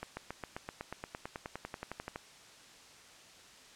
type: accelerating click train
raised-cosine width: 0.5 ms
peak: -24 dBFS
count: 21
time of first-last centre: 0.03-2.159 s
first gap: 140 ms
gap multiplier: 0.97
effects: white hiss -56 dBFS RMS until 3.75 s + low-pass 7000 Hz 12 dB/octave